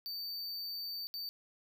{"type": "tone bursts at uneven times", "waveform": "square", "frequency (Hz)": 4589, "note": "D8", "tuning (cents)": -41, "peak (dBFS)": -39, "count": 2, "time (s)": [[0.06, 1.07], [1.14, 1.29]], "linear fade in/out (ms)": 0, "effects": []}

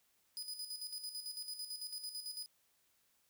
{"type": "tone with tremolo", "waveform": "sawtooth", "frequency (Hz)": 4978, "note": "D#8", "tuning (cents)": 0, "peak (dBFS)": -38, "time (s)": [0.37, 2.46], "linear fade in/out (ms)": 0, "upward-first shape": "square", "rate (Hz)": 9, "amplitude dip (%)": 60, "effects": ["white hiss -75 dBFS RMS until 3.29 s"]}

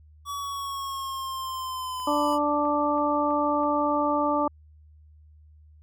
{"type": "exponential sweep", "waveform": "square", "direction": "down", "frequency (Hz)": [1141, 987.8], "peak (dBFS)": -31, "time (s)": [0.25, 2.39], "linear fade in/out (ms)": 50}
{"type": "click train", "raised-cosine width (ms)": 0.5, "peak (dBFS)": -35, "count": 6, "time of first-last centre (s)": [2, 3.634], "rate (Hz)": 3.06}
{"type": "harmonic tone", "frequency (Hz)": 293.7, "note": "D4", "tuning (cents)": 0, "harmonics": [1, 2, 3, 4], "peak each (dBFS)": [-27, -27, -27, -27], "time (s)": [2.07, 4.48], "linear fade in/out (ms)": 5}
{"effects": ["added 76 Hz sine -50 dBFS peak until 5.82 s"]}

